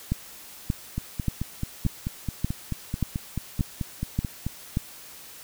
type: two click trains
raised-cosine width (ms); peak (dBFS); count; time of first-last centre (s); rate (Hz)
5; -11 / -15; 9 / 17; 0.12-4.771 / 0.98-4.466; 1.72 / 4.59
effects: white hiss -45 dBFS RMS until 5.43 s